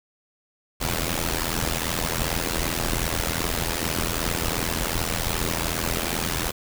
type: noise with amplitude modulation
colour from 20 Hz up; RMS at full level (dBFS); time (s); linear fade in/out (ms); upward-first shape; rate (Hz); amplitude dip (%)
pink; -22; 0.8-6.52; 20; sine; 82.6; 90
effects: none